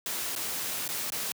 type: noise with dropouts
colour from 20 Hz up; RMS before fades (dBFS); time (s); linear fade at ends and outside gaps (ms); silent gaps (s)
white; -33; 0.06-1.32; 1; 0.352-0.361 / 0.878-0.889 / 1.102-1.121
effects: high-pass 100 Hz 12 dB/octave